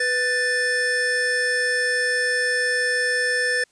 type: tone pair together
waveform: square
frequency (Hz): 495.8 / 1767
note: B4 / A6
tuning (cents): +7 / +7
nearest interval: octave + minor seventh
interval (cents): 2200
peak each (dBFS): -27 / -21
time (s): 0-3.64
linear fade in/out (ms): 5
effects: white hiss -62 dBFS RMS until 3.71 s + resampled to 22050 Hz